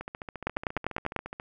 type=two click trains; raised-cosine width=0.5 ms; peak=-22 / -12 dBFS; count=21 / 8; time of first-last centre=0.01-1.399 / 0.47-1.163 s; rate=14.4 / 10.1 Hz; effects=none